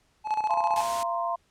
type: tone with tremolo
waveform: triangle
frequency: 858 Hz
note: A5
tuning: 44 cents flat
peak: -20 dBFS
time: 0.24-0.85 s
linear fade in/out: 50 ms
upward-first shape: square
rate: 15 Hz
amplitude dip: 65%
type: chord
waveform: sine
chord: F suspended fourth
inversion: none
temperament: equal with one note detuned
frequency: 686.1 / 932.3 / 1046.5 Hz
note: F5 / Bb5 / C6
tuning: -31 / 0 / 0 cents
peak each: -29 / -33 / -30 dBFS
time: 0.49-1.36 s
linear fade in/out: 10 ms
type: noise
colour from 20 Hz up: white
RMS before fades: -35 dBFS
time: 0.76-1.03 s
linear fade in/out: 0 ms
effects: pink hiss -67 dBFS RMS until 1.5 s + low-pass 9000 Hz 12 dB/octave